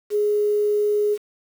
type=tone with quantisation; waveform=sine; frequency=416.6 Hz; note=G#4; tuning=5 cents sharp; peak=-17 dBFS; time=0.1-1.18 s; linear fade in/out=50 ms; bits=7; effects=none